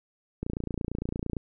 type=click train; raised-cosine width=3 ms; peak=-18 dBFS; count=28; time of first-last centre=0.43-1.367 s; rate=28.8 Hz; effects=none